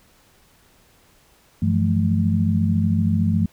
sine tone cluster, 96.3 / 168.6 / 182.4 / 216.7 Hz, G2 / E3 / F#3 / A3, -30 / +39 / -24 / -26 cents, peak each -20 / -22 / -27 / -21 dBFS, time 1.62-3.46 s, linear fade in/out 5 ms, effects pink hiss -56 dBFS RMS until 3.52 s

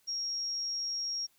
sine tone, 5588 Hz, F8, in tune, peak -32 dBFS, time 0.07-1.27 s, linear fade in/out 20 ms, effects white hiss -69 dBFS RMS until 1.38 s

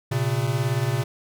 square beating tone pair, 117.7 / 135.7 Hz, A#2 / C#3, +17 / -36 cents, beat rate 18 Hz, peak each -25 dBFS, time 0.11-1.04 s, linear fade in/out 10 ms, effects none

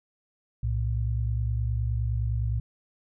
sine tone pair together, 63.6 / 113.32 Hz, C2 / A#2, -48 / -49 cents, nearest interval minor seventh, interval 999 cents, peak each -27 dBFS, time 0.63-2.6 s, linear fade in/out 5 ms, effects none

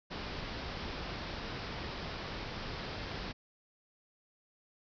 pink low-pass noise, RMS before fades -41 dBFS, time 0.1-3.33 s, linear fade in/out 20 ms, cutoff 5400 Hz, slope 96 dB/octave, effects none

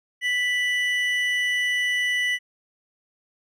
triangle tone pair together, 1975.5 / 2960 Hz, B6 / F#7, 0 / 0 cents, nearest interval perfect fifth, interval 700 cents, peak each -20 / -27 dBFS, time 0.21-2.39 s, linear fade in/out 50 ms, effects none

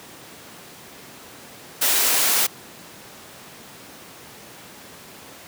white high-pass noise, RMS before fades -19 dBFS, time 1.81-2.47 s, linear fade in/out 10 ms, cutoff 300 Hz, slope 12 dB/octave, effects pink hiss -42 dBFS RMS until 5.47 s + high-pass 150 Hz 12 dB/octave

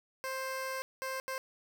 15% pulse tone bursts at uneven times, 526 Hz, C5, 9 cents sharp, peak -29 dBFS, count 3, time 0.24-0.82 / 1.02-1.2 / 1.28-1.38 s, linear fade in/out 0 ms, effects none

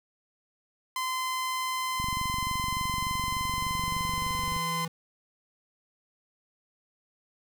sawtooth tone, 1031 Hz, C6, 26 cents flat, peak -25 dBFS, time 0.96-4.85 s, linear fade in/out 2 ms
square tone with exponential growth, 164.81 Hz, E3, in tune, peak -34 dBFS, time 1.1-4.88 s, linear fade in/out 5 ms, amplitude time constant 820 ms
click train, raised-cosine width 5 ms, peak -24 dBFS, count 61, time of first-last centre 2-4.564 s, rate 23.4 Hz
effects none

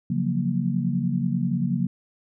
sine chord, Gb major seventh, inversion second, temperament equal, 138.59 / 174.61 / 185 / 233.1 Hz, Db3 / F3 / Gb3 / Bb3, 0 / 0 / 0 / 0 cents, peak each -27 dBFS, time 0.1-1.87 s, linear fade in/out 5 ms, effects none

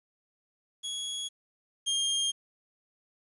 sawtooth tone pair in turn, 3339 / 3215 Hz, G#7 / G7, +9 / +43 cents, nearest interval minor second, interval 66 cents, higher first, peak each -30 / -23 dBFS, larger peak second, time 0.83-1.29 / 1.86-2.32 s, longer neither, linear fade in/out 20 ms, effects resampled to 24000 Hz + 10-bit

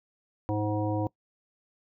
harmonic tone with a mistuned harmonic, 105.7 Hz, G#2, 31 cents sharp, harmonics 1 / 3 / 5 / 7 / 9, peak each -30 / -30 / -34 / -36 / -37 dBFS, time 0.49-1.07 s, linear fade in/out 0 ms, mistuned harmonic 5, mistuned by -17 cents, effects noise-tail reverb RT60 0.1 s tail -22 dB re dry

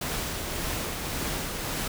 pink noise with tremolo, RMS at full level -30 dBFS, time 0.01-1.88 s, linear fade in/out 5 ms, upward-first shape triangle, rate 1.8 Hz, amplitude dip 35%, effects none

